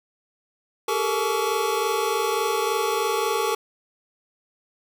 square tone cluster, 398.4 / 440.8 / 464.2 / 853 / 1131 Hz, G4 / A4 / A#4 / G#5 / C#6, +28 / +3 / -7 / +46 / +34 cents, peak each -29 dBFS, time 0.88-3.55 s, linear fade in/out 5 ms, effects none

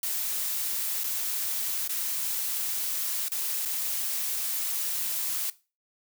blue noise with dropouts, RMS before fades -30 dBFS, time 0.03-5.5 s, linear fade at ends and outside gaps 2 ms, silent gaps 1.036-1.041 / 1.877-1.893 / 3.284-3.318 / 3.652-3.656 s, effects noise-tail reverb RT60 0.3 s tail -18 dB re dry

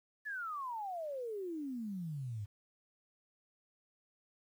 sine exponential sweep, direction down, 1760 to 98 Hz, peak -38 dBFS, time 0.25-2.46 s, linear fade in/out 20 ms, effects 11-bit

